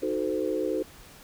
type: chord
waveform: sine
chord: D# diminished seventh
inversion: none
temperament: equal with one note detuned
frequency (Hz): 311.1 / 370 / 440 / 514.6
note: D#4 / F#4 / A4 / C5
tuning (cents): 0 / 0 / 0 / -29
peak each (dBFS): -31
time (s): 0.02-0.83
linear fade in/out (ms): 10
effects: pink hiss -50 dBFS RMS until 1.23 s